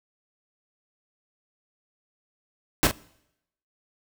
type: noise with echo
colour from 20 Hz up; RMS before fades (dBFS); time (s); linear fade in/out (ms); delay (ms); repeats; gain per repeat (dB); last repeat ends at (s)
pink; -19; 2.83-2.87; 0; 41; 1; -9; 2.911
effects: noise-tail reverb RT60 0.8 s tail -23 dB re dry